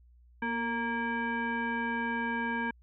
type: tone with frequency modulation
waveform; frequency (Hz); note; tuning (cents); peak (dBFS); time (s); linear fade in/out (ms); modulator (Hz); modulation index
sine; 931; A#5; -2; -29; 0.42-2.71; 5; 695; 1.5
effects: added 60 Hz sine -56 dBFS peak until 2.82 s